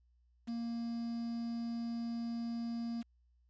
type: tone with quantisation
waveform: triangle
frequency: 233.1 Hz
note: A#3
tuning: in tune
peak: -34 dBFS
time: 0.47-3.03 s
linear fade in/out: 20 ms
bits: 9
effects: added 60 Hz sine -67 dBFS peak until 3.49 s + resampled to 16000 Hz